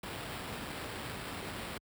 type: noise with sample-and-hold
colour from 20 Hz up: pink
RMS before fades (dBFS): -41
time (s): 0.03-1.78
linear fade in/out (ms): 5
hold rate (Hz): 6300
effects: high-pass 60 Hz 12 dB/octave